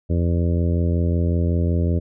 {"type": "harmonic tone", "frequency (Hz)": 85.4, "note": "F2", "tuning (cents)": -38, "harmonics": [1, 2, 3, 4, 5, 6, 7], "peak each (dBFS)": [-18, -24, -28, -30, -32, -34, -35], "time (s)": [0.09, 2], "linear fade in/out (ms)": 20, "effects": []}